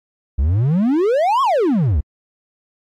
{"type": "exponential two-way sweep", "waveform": "triangle", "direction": "up then down", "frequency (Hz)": [61.74, 1136, 61.74], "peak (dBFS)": -11, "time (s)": [0.38, 2.01], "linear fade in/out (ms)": 10, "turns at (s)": 1.42, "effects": ["AAC 48 kbps"]}